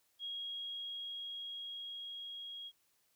sine tone with level ramp, 3287 Hz, G#7, 19 cents flat, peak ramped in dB -39 to -44 dBFS, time 0.19-2.72 s, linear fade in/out 50 ms, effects white hiss -75 dBFS RMS until 3.15 s

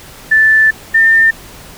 sine tone pair in turn, 1759 / 1803.2 Hz, A6 / A6, -1 / +42 cents, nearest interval unison, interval 43 cents, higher second, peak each -5 dBFS, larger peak neither, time 0.31-0.71 / 0.94-1.31 s, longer first, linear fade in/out 10 ms, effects pink hiss -35 dBFS RMS until 1.77 s

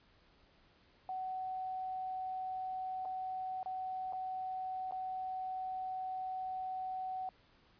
sine tone with dropouts, 750 Hz, F#5, 23 cents sharp, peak -37 dBFS, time 1.09-7.29 s, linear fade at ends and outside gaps 1 ms, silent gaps 3.051-3.055 / 3.63-3.659 / 4.125-4.132 / 4.911-4.922 s, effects pink hiss -67 dBFS RMS until 7.79 s + resampled to 11025 Hz

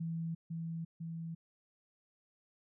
sine tone with echo, 164.81 Hz, E3, in tune, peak -35 dBFS, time 0-0.35 s, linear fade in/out 10 ms, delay 500 ms, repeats 2, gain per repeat -2 dB, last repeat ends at 1.35 s, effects none

